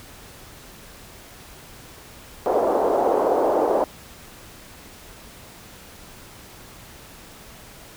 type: band-pass noise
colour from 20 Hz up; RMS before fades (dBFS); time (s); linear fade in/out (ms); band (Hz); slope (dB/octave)
pink; -20; 2.46-3.84; 0; 400 to 790; 24
effects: pink hiss -44 dBFS RMS until 7.96 s